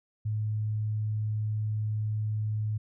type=tone; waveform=sine; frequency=107.3 Hz; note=A2; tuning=43 cents flat; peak=-27 dBFS; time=0.25-2.78 s; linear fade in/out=10 ms; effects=none